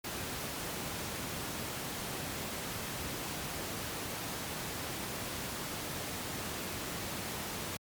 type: noise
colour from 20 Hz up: pink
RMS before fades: -38 dBFS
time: 0.04-7.77 s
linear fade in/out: 5 ms
effects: high-pass 80 Hz 12 dB/octave + MP3 96 kbps